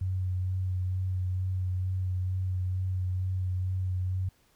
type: tone with vibrato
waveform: sine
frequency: 92.5 Hz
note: F#2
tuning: in tune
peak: -27 dBFS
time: 0.01-4.29 s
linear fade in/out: 5 ms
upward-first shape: sine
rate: 2.2 Hz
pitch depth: 17 cents each way
effects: pink hiss -66 dBFS RMS until 4.55 s